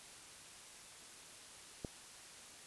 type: click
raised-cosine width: 2 ms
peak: -27 dBFS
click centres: 1.848 s
effects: white hiss -55 dBFS RMS until 2.66 s + resampled to 24000 Hz